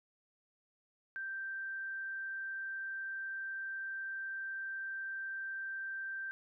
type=tone; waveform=sine; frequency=1568 Hz; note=G6; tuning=in tune; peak=-38 dBFS; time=1.16-6.31 s; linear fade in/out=0 ms; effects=none